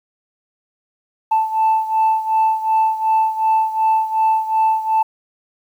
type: beating tone pair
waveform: sine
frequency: 880 / 882.7 Hz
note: A5 / A5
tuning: 0 / +5 cents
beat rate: 2.7 Hz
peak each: -14 / -18 dBFS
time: 1.31-5.03 s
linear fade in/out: 10 ms
effects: tanh soft clip ceiling -9 dBFS + 8-bit